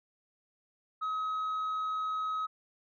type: tone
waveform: sine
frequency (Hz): 1273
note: D#6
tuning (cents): +39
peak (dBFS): -28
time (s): 1.01-2.47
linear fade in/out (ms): 20
effects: tanh soft clip ceiling -30 dBFS